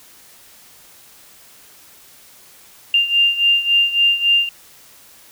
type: beating tone pair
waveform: sine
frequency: 2794 / 2797.6 Hz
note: F7 / F7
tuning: 0 / +2 cents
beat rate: 3.6 Hz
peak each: -14 / -18 dBFS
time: 2.94-4.49 s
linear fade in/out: 2 ms
effects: white hiss -46 dBFS RMS until 5.31 s